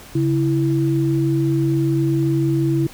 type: tone pair together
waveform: sine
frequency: 138.86 / 330 Hz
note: C#3 / E4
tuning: +3 / +2 cents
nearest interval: octave + minor third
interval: 1499 cents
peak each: -18 dBFS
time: 0.15-2.87 s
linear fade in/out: 5 ms
effects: pink hiss -41 dBFS RMS until 2.93 s